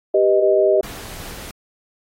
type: chord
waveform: sine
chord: G augmented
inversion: none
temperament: equal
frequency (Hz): 392 / 493.9 / 622.3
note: G4 / B4 / D#5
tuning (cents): 0 / 0 / 0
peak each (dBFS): -15 / -21 / -15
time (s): 0.14-0.81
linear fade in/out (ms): 5
type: noise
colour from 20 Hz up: pink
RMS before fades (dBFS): -34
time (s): 0.83-1.51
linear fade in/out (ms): 2
effects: AAC 48 kbps